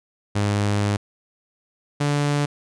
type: tone pair in turn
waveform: sawtooth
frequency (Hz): 102.6 / 145.1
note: G#2 / D3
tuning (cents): -21 / -21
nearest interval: tritone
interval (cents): 600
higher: second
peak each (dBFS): -15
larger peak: neither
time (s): 0.35-0.97 / 2-2.46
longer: first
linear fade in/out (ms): 10
effects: resampled to 22050 Hz